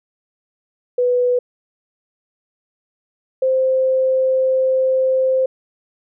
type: tone pair in turn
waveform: sine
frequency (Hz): 493.9 / 522.1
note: B4 / C5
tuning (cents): 0 / -4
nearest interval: minor second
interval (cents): 96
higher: second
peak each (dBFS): -13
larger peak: neither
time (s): 0.98-1.39 / 3.42-5.46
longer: second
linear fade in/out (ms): 5
effects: none